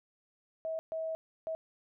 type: tone bursts at uneven times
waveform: sine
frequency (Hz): 644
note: E5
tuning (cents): -41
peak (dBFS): -33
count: 3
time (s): 0.65-0.79 / 0.92-1.15 / 1.47-1.55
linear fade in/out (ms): 0
effects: none